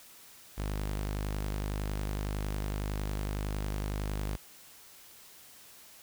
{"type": "tone", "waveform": "sawtooth", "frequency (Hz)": 50.9, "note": "G#1", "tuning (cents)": -34, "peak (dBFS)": -28, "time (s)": [0.57, 4.37], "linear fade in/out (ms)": 20, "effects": ["white hiss -54 dBFS RMS until 6.02 s"]}